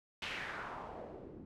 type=noise with low-pass filter sweep; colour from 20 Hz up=white; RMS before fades=-45 dBFS; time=0.22-1.45 s; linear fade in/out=2 ms; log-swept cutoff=3000 to 260 Hz; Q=2.1; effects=none